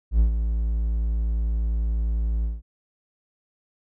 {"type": "tone with ADSR envelope", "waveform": "triangle", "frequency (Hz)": 55.7, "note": "A1", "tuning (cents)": 22, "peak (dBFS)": -11, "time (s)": [0.11, 2.62], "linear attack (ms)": 87, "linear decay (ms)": 110, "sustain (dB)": -8, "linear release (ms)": 180, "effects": []}